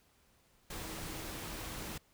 sine tone in noise, 320.2 Hz, D#4, 50 cents sharp, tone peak -52 dBFS, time 0.7-1.98 s, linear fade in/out 5 ms, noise pink, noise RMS -43 dBFS, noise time 0.7-1.98 s, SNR -12 dB, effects pink hiss -69 dBFS RMS until 2.13 s

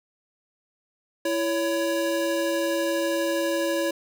square tone pair together, 333.5 / 559.9 Hz, E4 / C#5, +20 / +17 cents, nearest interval major sixth, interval 897 cents, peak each -27 / -26 dBFS, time 1.25-3.91 s, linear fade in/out 5 ms, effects none

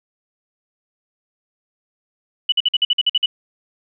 sine tone bursts, 2960 Hz, F#7, in tune, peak -12 dBFS, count 10, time 2.49-3.26 s, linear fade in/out 5 ms, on 32 ms, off 50 ms, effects none

